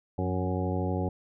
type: harmonic tone with a mistuned harmonic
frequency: 92.4 Hz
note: F#2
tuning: 2 cents flat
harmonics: 1 / 2 / 3 / 4 / 5 / 6 / 8 / 9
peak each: -30 / -33 / -35 / -36 / -37 / -38 / -39 / -40 dBFS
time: 0.18-1.09 s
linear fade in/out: 5 ms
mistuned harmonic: 2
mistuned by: -50 cents
effects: none